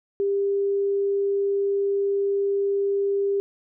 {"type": "tone", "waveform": "sine", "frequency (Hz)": 398.4, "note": "G4", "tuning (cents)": 28, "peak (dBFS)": -20, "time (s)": [0.2, 3.4], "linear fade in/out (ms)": 0, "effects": []}